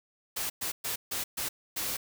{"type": "noise bursts at uneven times", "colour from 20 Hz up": "white", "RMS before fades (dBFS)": -33, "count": 6, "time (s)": [[0.36, 0.5], [0.61, 0.72], [0.84, 0.96], [1.11, 1.24], [1.37, 1.49], [1.76, 1.97]], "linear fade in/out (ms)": 10, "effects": []}